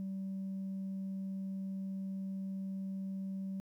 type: tone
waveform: sine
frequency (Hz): 192.4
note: G3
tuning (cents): -32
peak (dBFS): -35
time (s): 0-3.6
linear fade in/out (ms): 0
effects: tanh soft clip ceiling -35 dBFS + 12-bit